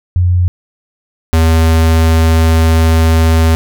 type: tone pair in turn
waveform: sine / square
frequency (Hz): 89.3 / 81.15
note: F2 / E2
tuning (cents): +39 / -27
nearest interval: major second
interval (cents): 166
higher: first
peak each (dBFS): -7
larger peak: neither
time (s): 0.16-0.48 / 1.33-3.55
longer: second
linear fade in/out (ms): 0
effects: none